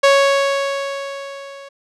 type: tone with level ramp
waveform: sawtooth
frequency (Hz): 554.4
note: C#5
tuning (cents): 0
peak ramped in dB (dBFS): -4 to -31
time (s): 0.03-1.69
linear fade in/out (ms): 10
effects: low-pass 6000 Hz 12 dB/octave